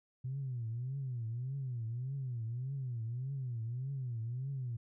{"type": "tone with vibrato", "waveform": "sine", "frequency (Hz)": 124.7, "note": "B2", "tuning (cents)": 17, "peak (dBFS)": -35, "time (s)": [0.24, 4.77], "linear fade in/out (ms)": 10, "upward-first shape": "triangle", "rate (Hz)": 1.7, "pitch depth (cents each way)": 210, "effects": ["tanh soft clip ceiling -31 dBFS"]}